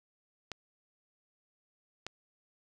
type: clicks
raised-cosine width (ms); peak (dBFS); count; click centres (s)
0.2; -21; 2; 0.517 / 2.066
effects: none